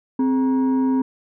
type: tone with frequency modulation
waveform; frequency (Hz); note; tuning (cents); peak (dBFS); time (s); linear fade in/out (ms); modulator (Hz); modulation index
sine; 261.5; C4; -1; -15; 0.19-1.02; 5; 685; 0.39
effects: tanh soft clip ceiling -11 dBFS